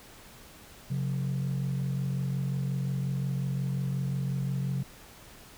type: tone pair together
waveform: sine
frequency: 134.99 / 180.6 Hz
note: C#3 / F#3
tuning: -46 / -42 cents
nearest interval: perfect fourth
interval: 504 cents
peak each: -27 / -32 dBFS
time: 0.9-4.83 s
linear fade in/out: 10 ms
effects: tanh soft clip ceiling -24 dBFS + pink hiss -51 dBFS RMS until 5.57 s